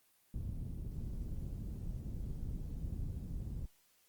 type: low-pass noise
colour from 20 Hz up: pink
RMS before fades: -41 dBFS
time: 0.34-3.66 s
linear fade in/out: 2 ms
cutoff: 150 Hz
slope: 12 dB/octave
effects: white hiss -71 dBFS RMS until 4.08 s + Opus 24 kbps